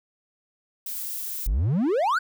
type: noise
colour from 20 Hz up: violet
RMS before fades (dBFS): -32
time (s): 0.86-1.47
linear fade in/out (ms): 5
type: exponential sweep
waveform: triangle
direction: up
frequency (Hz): 38.89 to 1574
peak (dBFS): -18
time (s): 1.46-2.19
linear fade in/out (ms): 10
effects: none